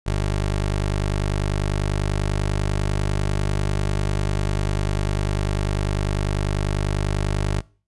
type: tone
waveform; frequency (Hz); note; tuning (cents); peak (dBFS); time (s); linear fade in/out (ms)
20% pulse; 50.1; G1; +38; -15; 0.06-7.61; 10
effects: noise-tail reverb RT60 0.4 s tail -23 dB re dry + resampled to 24000 Hz